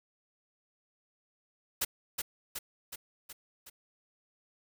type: noise with echo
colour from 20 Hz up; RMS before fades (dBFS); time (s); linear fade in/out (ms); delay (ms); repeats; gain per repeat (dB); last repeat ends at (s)
white; -30; 1.81-1.85; 10; 370; 5; -4; 3.7
effects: none